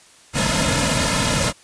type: noise with comb filter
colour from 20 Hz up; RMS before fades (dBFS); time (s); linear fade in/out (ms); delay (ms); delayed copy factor
pink; -19; 0.33-1.53; 50; 2.6; -1
effects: white hiss -49 dBFS RMS until 1.63 s + resampled to 22050 Hz